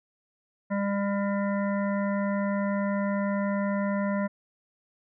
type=harmonic tone; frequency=200.3 Hz; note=G3; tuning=38 cents sharp; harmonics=1 / 3 / 5 / 7 / 9 / 10; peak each=-26 / -31 / -36 / -40 / -41 / -44 dBFS; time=0.7-4.28 s; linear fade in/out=20 ms; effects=none